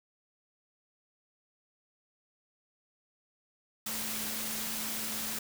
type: tone in noise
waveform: sine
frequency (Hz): 218.8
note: A3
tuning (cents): -9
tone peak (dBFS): -45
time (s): 3.86-5.39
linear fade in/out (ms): 5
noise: white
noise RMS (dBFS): -36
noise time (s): 3.86-5.39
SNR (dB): -12
effects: none